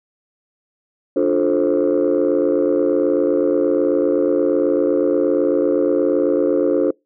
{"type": "chord", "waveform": "sine", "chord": "D minor seventh", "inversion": "none", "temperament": "just", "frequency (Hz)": [293.7, 352.4, 440.5, 528.6], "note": ["D4", "F4", "A4", "C5"], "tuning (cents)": [0, 16, 2, 18], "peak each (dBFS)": -18, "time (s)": [1.16, 6.91], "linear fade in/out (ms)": 5, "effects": ["noise-tail reverb RT60 0.2 s tail -25 dB re dry", "tanh soft clip ceiling -8 dBFS"]}